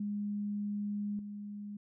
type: tone with level steps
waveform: sine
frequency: 205.7 Hz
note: G#3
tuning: 16 cents flat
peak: -33 / -40 dBFS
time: 0-1.77 s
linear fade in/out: 5 ms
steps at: 1.19 s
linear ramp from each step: 2 ms
effects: none